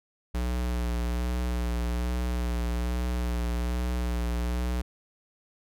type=tone with vibrato; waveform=square; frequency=60.2 Hz; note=B1; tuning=44 cents flat; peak=-27 dBFS; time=0.34-4.82 s; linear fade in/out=10 ms; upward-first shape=sine; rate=1.2 Hz; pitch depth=29 cents each way; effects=none